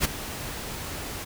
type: noise with ADSR envelope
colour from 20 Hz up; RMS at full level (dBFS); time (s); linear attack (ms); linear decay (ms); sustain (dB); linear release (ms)
pink; -20; 0-1.25; 45; 15; -15; 16
effects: none